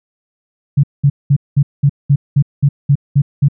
sine tone bursts, 141.1 Hz, C#3, 31 cents sharp, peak -6 dBFS, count 11, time 0.77-3.485 s, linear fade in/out 10 ms, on 65 ms, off 200 ms, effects none

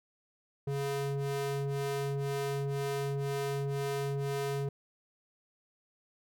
square ring-modulated tone, 140 Hz, C#3, 18 cents sharp, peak -29 dBFS, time 0.67-4.69 s, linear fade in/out 5 ms, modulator 279 Hz, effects none

